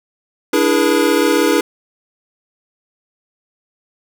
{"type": "chord", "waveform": "square", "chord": "E dominant seventh", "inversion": "third", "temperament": "equal with one note detuned", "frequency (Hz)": [293.7, 329.6, 415.3, 481.8], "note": ["D4", "E4", "G#4", "B4"], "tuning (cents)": [0, 0, 0, -43], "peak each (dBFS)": -18, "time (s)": [0.53, 1.61], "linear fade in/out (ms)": 5, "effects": []}